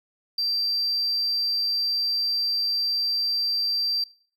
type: tone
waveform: triangle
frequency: 4699 Hz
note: D8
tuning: in tune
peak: -20 dBFS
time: 0.38-4.04 s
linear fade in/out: 5 ms
effects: noise-tail reverb RT60 0.5 s tail -23 dB re dry + tanh soft clip ceiling -18 dBFS